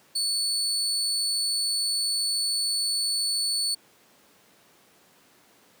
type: tone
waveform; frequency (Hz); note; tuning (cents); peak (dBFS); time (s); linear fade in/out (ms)
30% pulse; 4447; C#8; +5; -21; 0.15-3.75; 10
effects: pink hiss -58 dBFS RMS until 5.8 s + high-pass 200 Hz 12 dB/octave